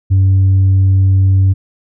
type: tone with tanh clipping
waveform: sine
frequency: 95.7 Hz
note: G2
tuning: 41 cents flat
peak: -7 dBFS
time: 0.1-1.54 s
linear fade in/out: 20 ms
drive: 1 dB
effects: none